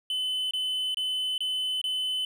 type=tone bursts; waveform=triangle; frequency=3027 Hz; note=F#7; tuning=39 cents sharp; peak=-25 dBFS; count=5; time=0.1-2.25 s; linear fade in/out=2 ms; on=410 ms; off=25 ms; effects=none